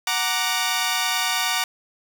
10% pulse chord, Gb augmented, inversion none, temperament equal, 740 / 932.3 / 1174.7 Hz, Gb5 / Bb5 / D6, 0 / 0 / 0 cents, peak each -17 dBFS, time 0.07-1.64 s, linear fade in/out 2 ms, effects none

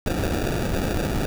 pink noise with sample-and-hold, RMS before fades -24 dBFS, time 0.06-1.26 s, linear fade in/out 2 ms, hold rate 1050 Hz, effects none

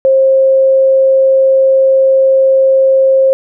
sine tone, 533 Hz, C5, 32 cents sharp, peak -5 dBFS, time 0.05-3.33 s, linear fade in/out 0 ms, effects none

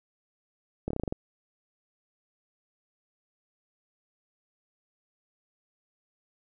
slowing click train, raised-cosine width 2 ms, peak -17 dBFS, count 8, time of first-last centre 0.88-1.125 s, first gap 25 ms, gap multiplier 1.11, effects none

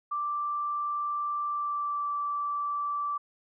sine tone with pitch glide, 1174.7 to 1163.2 Hz, D6 to D6, 0 to -17 cents, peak -28 dBFS, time 0.11-3.18 s, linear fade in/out 10 ms, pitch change -17 cents, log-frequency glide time 1.47-2.1 s, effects none

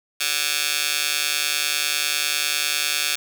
15% pulse tone with high-pass filter, 150 Hz, D3, 37 cents sharp, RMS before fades -23 dBFS, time 0.2-3.16 s, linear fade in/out 10 ms, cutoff 2900 Hz, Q 1.1, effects none

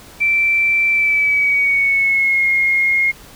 sine tone with pitch glide, 2339 to 2145 Hz, D7 to C7, -8 to +42 cents, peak -12 dBFS, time 0.2-3.12 s, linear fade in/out 20 ms, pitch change -150 cents, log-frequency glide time 0.91-2.47 s, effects pink hiss -41 dBFS RMS until 3.35 s

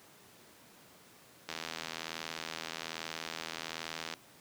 click train, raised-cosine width 0.2 ms, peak -20 dBFS, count 216, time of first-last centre 1.49-4.138 s, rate 81.2 Hz, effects pink hiss -58 dBFS RMS until 4.4 s + high-pass 150 Hz 12 dB/octave

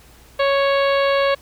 harmonic tone, 554.4 Hz, C#5, in tune, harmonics 1 / 2 / 3 / 4 / 5 / 6 / 7 / 8, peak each -16 / -22 / -26 / -28 / -30 / -32 / -33 / -34 dBFS, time 0.39-1.35 s, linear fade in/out 10 ms, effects added 60 Hz sine -49 dBFS peak until 1.41 s + pink hiss -49 dBFS RMS until 1.41 s

